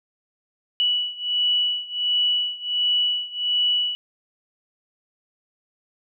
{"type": "beating tone pair", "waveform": "sine", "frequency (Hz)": [2947, 2948.4], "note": ["F#7", "F#7"], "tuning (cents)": [-8, -7], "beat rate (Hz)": 1.4, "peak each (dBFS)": [-22, -24], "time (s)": [0.8, 3.95], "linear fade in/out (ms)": 0, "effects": []}